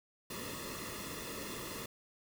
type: noise with comb filter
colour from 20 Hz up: pink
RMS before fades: -43 dBFS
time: 0.3-1.86 s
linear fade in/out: 5 ms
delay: 1.3 ms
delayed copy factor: -0.75
effects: none